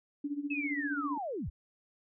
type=tone with tremolo; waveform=sine; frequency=288.3 Hz; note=D4; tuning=32 cents flat; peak=-30 dBFS; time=0.24-1.18 s; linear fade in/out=5 ms; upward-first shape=sine; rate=15 Hz; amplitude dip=80%
type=linear sweep; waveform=sine; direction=down; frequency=2637 to 31.5 Hz; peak=-34 dBFS; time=0.5-1.5 s; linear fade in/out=10 ms
effects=none